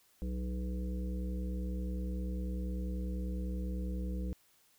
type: harmonic tone with a mistuned harmonic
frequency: 62 Hz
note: B1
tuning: 7 cents sharp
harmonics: 1 / 3 / 5 / 7 / 8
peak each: -35 / -40 / -47 / -53 / -50 dBFS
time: 0.22-4.33 s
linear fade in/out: 0 ms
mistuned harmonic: 7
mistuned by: -33 cents
effects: white hiss -68 dBFS RMS until 4.78 s